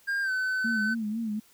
triangle tone with pitch glide, 1607 to 1516.8 Hz, G6 to F#6, +43 to +43 cents, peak -24 dBFS, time 0.07-0.95 s, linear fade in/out 20 ms, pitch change -100 cents, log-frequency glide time 0.22-0.31 s
sine tone with vibrato, 220 Hz, A3, in tune, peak -28 dBFS, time 0.64-1.4 s, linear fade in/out 10 ms, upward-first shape sine, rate 4 Hz, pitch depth 89 cents each way
effects white hiss -60 dBFS RMS until 1.53 s

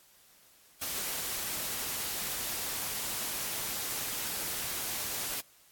white noise, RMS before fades -35 dBFS, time 0.81-5.41 s, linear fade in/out 10 ms, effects white hiss -61 dBFS RMS until 5.71 s + AAC 64 kbps

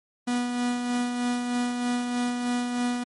45% pulse tone with tremolo, 244.2 Hz, B3, 19 cents flat, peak -23 dBFS, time 0.27-3.04 s, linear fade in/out 10 ms, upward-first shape sine, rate 3.2 Hz, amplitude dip 40%, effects MP3 48 kbps

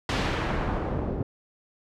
pink noise with low-pass filter sweep, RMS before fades -28 dBFS, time 0.09-1.23 s, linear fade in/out 2 ms, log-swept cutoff 4500 to 440 Hz, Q 0.78, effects none

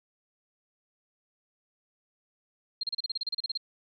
sine tone bursts, 4198 Hz, C8, 5 cents sharp, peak -28 dBFS, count 14, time 2.81-3.575 s, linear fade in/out 5 ms, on 24 ms, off 33 ms, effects none

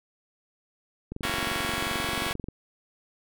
click train, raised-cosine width 3 ms, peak -22 dBFS, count 32, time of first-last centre 1.12-2.486 s, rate 22.7 Hz
5% pulse chord, F# dominant seventh, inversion first, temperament just, 231.2 / 277.5 / 333 / 370 Hz, A#3 / C#4 / E4 / F#4, -14 / +2 / +18 / 0 cents, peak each -23 dBFS, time 1.23-2.33 s, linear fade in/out 2 ms
effects none

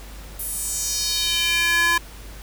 square tone with high-pass filter sweep, 340.2 Hz, F4, 45 cents flat, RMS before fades -22 dBFS, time 0.39-1.98 s, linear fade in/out 5 ms, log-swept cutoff 12000 to 1300 Hz, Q 2.6, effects added 50 Hz sine -37 dBFS peak until 2.42 s + pink hiss -43 dBFS RMS until 2.42 s

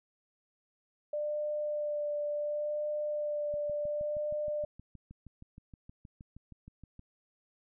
sine tone with vibrato, 594 Hz, D5, 20 cents sharp, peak -31 dBFS, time 1.13-4.65 s, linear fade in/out 5 ms, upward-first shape sine, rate 0.7 Hz, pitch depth 14 cents each way
click train, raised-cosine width 5 ms, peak -37 dBFS, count 23, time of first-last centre 3.54-6.994 s, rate 6.37 Hz
effects none

